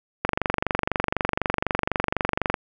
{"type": "click train", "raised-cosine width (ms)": 0.5, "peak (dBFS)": -6, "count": 56, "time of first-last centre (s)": [0.25, 2.542], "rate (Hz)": 24, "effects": []}